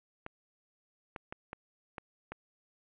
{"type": "clicks", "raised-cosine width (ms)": 0.5, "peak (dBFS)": -25, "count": 6, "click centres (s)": [0.264, 1.162, 1.325, 1.531, 1.982, 2.32], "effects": ["resampled to 8000 Hz", "11-bit"]}